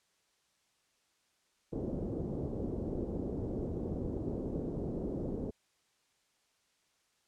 white low-pass noise, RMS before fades -37 dBFS, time 1.72-5.51 s, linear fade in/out 10 ms, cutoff 430 Hz, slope 24 dB/octave, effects white hiss -74 dBFS RMS until 7.27 s + low-pass 8000 Hz 12 dB/octave

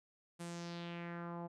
sawtooth tone with low-pass filter sweep, 171.5 Hz, F3, 31 cents flat, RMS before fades -45 dBFS, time 0.39-1.48 s, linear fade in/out 20 ms, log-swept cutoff 10000 to 780 Hz, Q 2.5, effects none

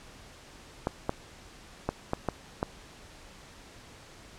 clicks, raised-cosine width 1 ms, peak -13 dBFS, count 6, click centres 0.871 / 1.094 / 1.89 / 2.134 / 2.287 / 2.629 s, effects pink hiss -51 dBFS RMS until 4.38 s + low-pass 8000 Hz 12 dB/octave

